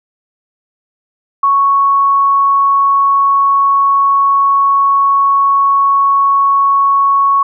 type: tone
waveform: sine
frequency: 1108.7 Hz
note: C#6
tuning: in tune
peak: -7 dBFS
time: 1.43-7.43 s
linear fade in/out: 5 ms
effects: none